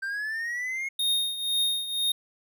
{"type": "linear sweep", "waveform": "triangle", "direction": "up", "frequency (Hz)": [1556, 2171], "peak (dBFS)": -27, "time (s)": [0.02, 0.89], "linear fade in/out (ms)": 10}
{"type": "tone with tremolo", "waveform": "square", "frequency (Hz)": 3700, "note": "A#7", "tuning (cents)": -14, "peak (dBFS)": -22, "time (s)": [0.99, 2.12], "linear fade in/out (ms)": 5, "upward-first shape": "triangle", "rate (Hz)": 2, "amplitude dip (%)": 75}
{"effects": []}